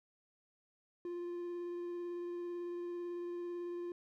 triangle tone with vibrato, 349.2 Hz, F4, in tune, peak -37 dBFS, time 1.05-3.92 s, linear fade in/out 2 ms, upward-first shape triangle, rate 18 Hz, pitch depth 14 cents each way, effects none

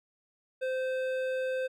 sine tone with hard clipping, 518 Hz, C5, 17 cents flat, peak -31 dBFS, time 0.61-1.68 s, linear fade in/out 20 ms, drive 11 dB, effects none

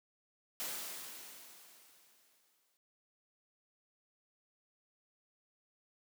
white noise with exponential decay, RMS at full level -39 dBFS, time 0.6-2.77 s, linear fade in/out 0 ms, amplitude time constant 470 ms, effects high-pass 200 Hz 12 dB/octave

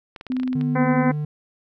clicks, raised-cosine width 0.3 ms, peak -21 dBFS, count 10, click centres 0.162 / 0.211 / 0.267 / 0.32 / 0.367 / 0.399 / 0.433 / 0.477 / 0.53 / 0.612 s
sine tone with pitch glide, 255.5 to 243.5 Hz, C4 to B3, -41 to -24 cents, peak -21 dBFS, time 0.3-1.11 s, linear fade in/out 2 ms, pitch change -83 cents, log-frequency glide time 0.5-0.8 s
triangle tone, 150 Hz, D3, 37 cents sharp, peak -21 dBFS, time 0.55-1.25 s, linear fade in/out 5 ms
harmonic tone, 254.9 Hz, C4, 45 cents flat, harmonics 1 / 2 / 3 / 4 / 5 / 6 / 7 / 8 / 9, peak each -21 / -25 / -27 / -28 / -36 / -32 / -36 / -33 / -42 dBFS, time 0.75-1.12 s, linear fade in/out 10 ms
effects none

